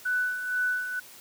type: tone with tremolo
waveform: sine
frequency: 1491 Hz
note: F#6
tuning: 13 cents sharp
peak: -23 dBFS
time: 0.05-1 s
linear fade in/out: 10 ms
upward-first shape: sine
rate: 2.1 Hz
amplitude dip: 60%
effects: white hiss -49 dBFS RMS until 1.2 s + high-pass 80 Hz 12 dB/octave